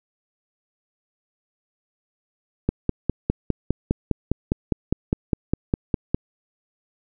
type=click train; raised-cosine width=3 ms; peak=-6 dBFS; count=18; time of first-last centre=2.69-6.145 s; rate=4.92 Hz; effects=none